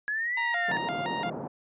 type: exponential two-way sweep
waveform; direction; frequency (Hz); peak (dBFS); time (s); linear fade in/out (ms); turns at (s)
sine; up then down; 1668 to 2018 to 1738; -27; 0.08-0.77; 0; 0.37
type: tone with vibrato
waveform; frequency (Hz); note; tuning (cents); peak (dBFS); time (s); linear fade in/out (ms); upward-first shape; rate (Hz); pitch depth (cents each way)
sawtooth; 809; G#5; -46; -26; 0.37-1.3; 5; square; 2.9; 250
type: band-pass noise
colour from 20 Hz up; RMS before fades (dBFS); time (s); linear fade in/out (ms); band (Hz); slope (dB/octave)
pink; -36; 0.68-1.48; 10; 150 to 910; 24
effects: resampled to 8000 Hz

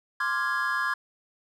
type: chord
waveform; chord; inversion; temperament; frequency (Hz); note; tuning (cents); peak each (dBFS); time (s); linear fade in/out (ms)
triangle; D half-diminished seventh; third; equal; 1046.5 / 1174.7 / 1396.9 / 1661.2; C6 / D6 / F6 / Ab6; 0 / 0 / 0 / 0; -29 / -31 / -31 / -26; 0.2-0.94; 5
effects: none

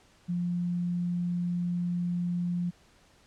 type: tone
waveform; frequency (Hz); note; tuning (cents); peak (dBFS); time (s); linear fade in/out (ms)
sine; 175.4; F3; +8; -27; 0.28-2.71; 20
effects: pink hiss -61 dBFS RMS until 3.26 s + low-pass 8000 Hz 12 dB/octave

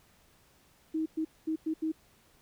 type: tone bursts at uneven times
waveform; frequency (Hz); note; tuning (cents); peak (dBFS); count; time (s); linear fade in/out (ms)
sine; 316.9; D#4; +32; -28; 5; 0.94-1.06 / 1.17-1.25 / 1.47-1.56 / 1.66-1.74 / 1.82-1.92; 10
effects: pink hiss -64 dBFS RMS until 2.41 s

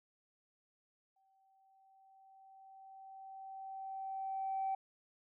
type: tone with exponential growth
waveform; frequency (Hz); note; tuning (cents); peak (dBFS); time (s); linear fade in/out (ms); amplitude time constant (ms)
sine; 772; G5; -27; -32; 1.16-4.75; 5; 780
effects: tanh soft clip ceiling -29 dBFS

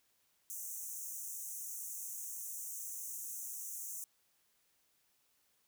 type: high-pass noise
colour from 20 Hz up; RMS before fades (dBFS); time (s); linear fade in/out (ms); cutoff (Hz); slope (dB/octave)
pink; -44; 0.5-4.04; 0; 6000; 96
effects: white hiss -75 dBFS RMS until 5.67 s

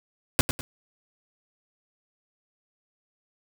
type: noise with echo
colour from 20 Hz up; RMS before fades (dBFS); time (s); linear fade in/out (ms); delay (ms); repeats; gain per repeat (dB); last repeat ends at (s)
pink; -18; 0.39-0.41; 0; 100; 2; -9; 0.61
effects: none

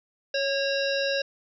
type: harmonic tone with a mistuned harmonic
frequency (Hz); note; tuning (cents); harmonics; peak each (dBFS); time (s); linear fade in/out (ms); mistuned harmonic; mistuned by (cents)
553; C#5; -4; 1 / 3 / 5 / 7 / 9 / 10; -26 / -31 / -33 / -34 / -36 / -36; 0.34-1.22; 5; 3; -30
effects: none

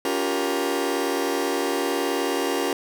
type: chord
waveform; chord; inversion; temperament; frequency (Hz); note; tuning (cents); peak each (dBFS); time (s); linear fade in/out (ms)
sawtooth; G half-diminished seventh; second; just; 282.2 / 352.8 / 392 / 470.4; Db4 / F4 / G4 / Bb4; +31 / +18 / 0 / +16; -24; 0.05-2.73; 2
effects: none

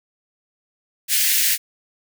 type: high-pass noise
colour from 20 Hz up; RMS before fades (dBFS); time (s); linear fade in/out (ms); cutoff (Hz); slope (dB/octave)
white; -18; 1.08-1.58; 50; 1700; 48
effects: none

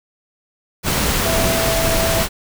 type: tone in noise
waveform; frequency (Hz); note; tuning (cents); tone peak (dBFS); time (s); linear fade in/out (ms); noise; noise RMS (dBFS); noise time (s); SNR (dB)
sine; 659.3; E5; 0; -20; 1.23-2.25; 50; pink; -18; 0.83-2.29; -5
effects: none

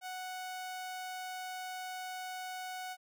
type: tone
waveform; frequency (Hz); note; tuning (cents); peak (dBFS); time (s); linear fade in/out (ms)
sawtooth; 740; F#5; 0; -36; 0.01-2.97; 50
effects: none

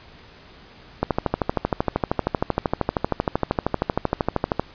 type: click train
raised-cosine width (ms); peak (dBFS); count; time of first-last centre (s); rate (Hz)
1; -5; 47; 1.03-4.596; 12.9
effects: pink hiss -47 dBFS RMS until 4.74 s + resampled to 11025 Hz

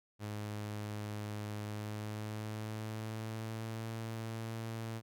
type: tone with pitch glide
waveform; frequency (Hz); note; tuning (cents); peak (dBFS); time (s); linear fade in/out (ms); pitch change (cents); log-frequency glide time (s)
sawtooth; 105.1 to 112.64; G#2 to A2; +21 to +41; -35; 0.19-5.02; 50; +120; 1.61-3.93
effects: none

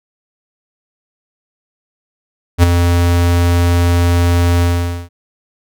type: tone with ADSR envelope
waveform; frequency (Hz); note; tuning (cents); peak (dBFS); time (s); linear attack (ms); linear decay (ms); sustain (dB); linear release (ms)
square; 86.8; F2; -10; -3; 2.58-5.09; 52; 12; -7; 470
effects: none

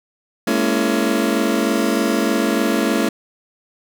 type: chord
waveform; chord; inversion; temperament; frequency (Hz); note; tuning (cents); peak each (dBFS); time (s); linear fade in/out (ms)
30% pulse; A# half-diminished seventh; third; just; 209.8 / 233.1 / 279.7 / 335.6; G#3 / A#3 / C#4 / E4; +18 / 0 / +16 / +31; -19; 0.47-3.09; 5
effects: none

